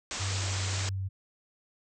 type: low-pass noise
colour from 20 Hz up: white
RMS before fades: -36 dBFS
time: 0.11-0.89 s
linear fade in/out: 0 ms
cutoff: 8000 Hz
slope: 96 dB/octave
type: tone with vibrato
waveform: sine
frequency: 96 Hz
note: G2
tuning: 36 cents flat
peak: -30 dBFS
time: 0.19-1.09 s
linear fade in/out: 20 ms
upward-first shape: sine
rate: 1.9 Hz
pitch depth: 9 cents each way
effects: none